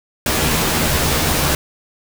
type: noise with comb filter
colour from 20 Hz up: pink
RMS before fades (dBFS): -17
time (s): 0.26-1.55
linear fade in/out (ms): 2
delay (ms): 13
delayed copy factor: +0.7
effects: none